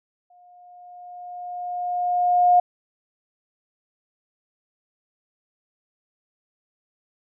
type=tone with exponential growth; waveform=sine; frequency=714 Hz; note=F5; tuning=38 cents sharp; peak=-11 dBFS; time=0.3-2.6 s; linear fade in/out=5 ms; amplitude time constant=500 ms; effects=none